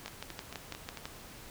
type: two click trains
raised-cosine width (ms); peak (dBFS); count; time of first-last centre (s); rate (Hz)
0.2; -24 / -21; 5 / 7; 0.08-0.973 / 0.06-1.055; 4.48 / 6.03
effects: pink hiss -50 dBFS RMS until 1.5 s